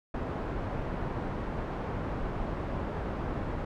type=low-pass noise; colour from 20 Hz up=pink; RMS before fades=-34 dBFS; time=0.14-3.65 s; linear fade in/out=5 ms; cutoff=1100 Hz; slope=12 dB/octave; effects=none